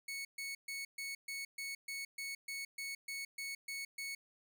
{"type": "tone bursts", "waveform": "sawtooth", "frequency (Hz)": 2212, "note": "C#7", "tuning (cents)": -4, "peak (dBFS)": -37, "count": 14, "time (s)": [0.08, 4.15], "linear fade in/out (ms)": 5, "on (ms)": 170, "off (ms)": 130, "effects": []}